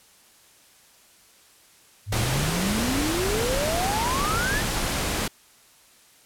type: exponential sweep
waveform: sine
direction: up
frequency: 98 to 1844 Hz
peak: -25 dBFS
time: 2.06-4.63 s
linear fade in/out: 50 ms
type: noise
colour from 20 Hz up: pink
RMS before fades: -26 dBFS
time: 2.12-5.28 s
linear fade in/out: 5 ms
effects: white hiss -55 dBFS RMS until 6.25 s + low-pass 12000 Hz 12 dB/octave